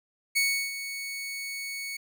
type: tone with ADSR envelope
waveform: sawtooth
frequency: 2220 Hz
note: C#7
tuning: 2 cents sharp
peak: -18 dBFS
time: 0.35-1.97 s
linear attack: 19 ms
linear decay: 340 ms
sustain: -12 dB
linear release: 7 ms
effects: none